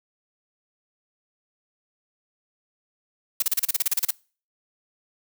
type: noise bursts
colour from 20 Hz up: blue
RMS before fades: -21 dBFS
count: 13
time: 3.4-4.108 s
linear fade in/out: 5 ms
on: 24 ms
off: 33 ms
effects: noise-tail reverb RT60 0.4 s tail -25 dB re dry